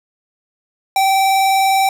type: tone with vibrato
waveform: square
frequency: 775 Hz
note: G5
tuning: 20 cents flat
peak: -12 dBFS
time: 0.96-1.89 s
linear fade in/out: 2 ms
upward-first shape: triangle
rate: 20 Hz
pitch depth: 27 cents each way
effects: 8-bit